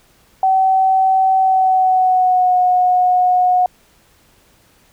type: tone with pitch glide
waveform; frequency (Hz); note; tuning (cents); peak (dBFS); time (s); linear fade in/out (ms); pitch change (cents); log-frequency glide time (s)
sine; 762 to 728; G5 to F#5; -49 to -28; -10; 0.43-3.66; 2; -79; 1.39-2.57
effects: pink hiss -53 dBFS RMS until 4.92 s